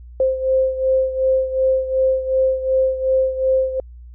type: beating tone pair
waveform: sine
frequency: 523.3 / 526 Hz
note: C5 / C5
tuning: 0 / +9 cents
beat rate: 2.7 Hz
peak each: -16 / -21 dBFS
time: 0.2-3.8 s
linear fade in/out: 2 ms
effects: added 60 Hz sine -36 dBFS peak until 4.14 s